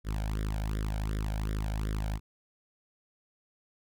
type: tone with flanger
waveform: sawtooth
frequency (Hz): 52.7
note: G#1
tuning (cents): +26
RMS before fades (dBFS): -32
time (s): 0.04-2.2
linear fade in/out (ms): 50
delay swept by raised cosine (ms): 0.56 to 1.33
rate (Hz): 2.7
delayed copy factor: +1
effects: none